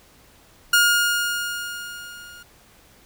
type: tone with level ramp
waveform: sawtooth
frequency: 1425 Hz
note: F6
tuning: 34 cents sharp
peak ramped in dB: -9 to -38 dBFS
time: 0.73-2.43 s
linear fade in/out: 5 ms
effects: pink hiss -53 dBFS RMS until 3.05 s